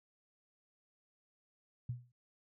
sine tone with exponential decay, 122 Hz, B2, 21 cents flat, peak -33 dBFS, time 1.89-2.12 s, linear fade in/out 5 ms, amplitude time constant 48 ms, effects none

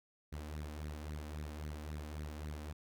sawtooth tone with flanger, 75.5 Hz, D2, 48 cents sharp, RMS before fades -44 dBFS, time 0.32-2.73 s, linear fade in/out 10 ms, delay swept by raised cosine 0.48 to 3.98 ms, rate 3.7 Hz, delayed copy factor +0.65, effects none

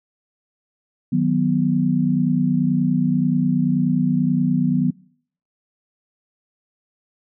sine chord, B major, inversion first, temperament equal, 155.56 / 185 / 246.9 Hz, D#3 / F#3 / B3, 0 / 0 / 0 cents, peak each -21 / -20 / -19 dBFS, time 1.12-4.91 s, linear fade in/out 10 ms, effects noise-tail reverb RT60 0.6 s tail -24 dB re dry

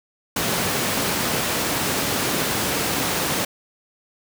pink high-pass noise, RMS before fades -23 dBFS, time 0.36-3.45 s, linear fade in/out 5 ms, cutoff 140 Hz, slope 12 dB/octave, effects none

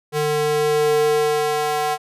square tone with high-pass filter sweep, 150.2 Hz, D3, 39 cents sharp, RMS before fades -19 dBFS, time 0.12-1.98 s, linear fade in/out 50 ms, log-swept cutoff 300 to 680 Hz, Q 3.1, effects resampled to 32000 Hz

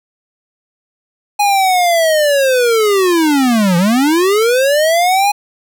square linear two-way sweep, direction down then up, 831 to 167.5 to 831 Hz, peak -10 dBFS, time 1.39-5.32 s, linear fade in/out 10 ms, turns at 3.77 s, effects none

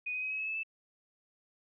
sine tone with pitch steps, 2483 / 2508 / 2532 / 2557 / 2582 / 2608 / 2634 Hz, D#7 / D#7 / D#7 / D#7 / E7 / E7 / E7, -4 / +13 / +30 / +47 / -37 / -19 / -2 cents, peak -33 dBFS, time 0.06-0.634 s, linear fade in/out 10 ms, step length 82 ms, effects none

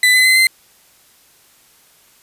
35% pulse tone with pitch steps, 2000 / 2023 / 2047 / 2071 Hz, B6 / B6 / C7 / C7, +21 / +41 / -38 / -18 cents, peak -7 dBFS, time 0.03-0.47 s, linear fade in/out 2 ms, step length 110 ms, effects white hiss -51 dBFS RMS until 2.22 s + resampled to 32000 Hz

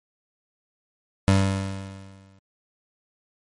25% pulse tone with exponential decay, 97 Hz, G2, 18 cents flat, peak -10 dBFS, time 1.28-2.39 s, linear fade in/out 0 ms, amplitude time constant 240 ms, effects MP3 48 kbps

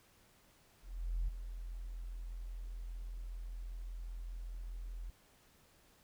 sine tone with ADSR envelope, 42.52 Hz, F1, 46 cents flat, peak -30 dBFS, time 0.81-5.1 s, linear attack 470 ms, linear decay 9 ms, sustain -11 dB, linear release 4 ms, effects tanh soft clip ceiling -29 dBFS + pink hiss -67 dBFS RMS until 6.03 s

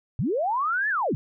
sine linear two-way sweep, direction up then down, 94.2 to 1782 to 94.2 Hz, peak -22 dBFS, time 0.19-1.15 s, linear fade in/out 0 ms, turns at 0.89 s, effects none

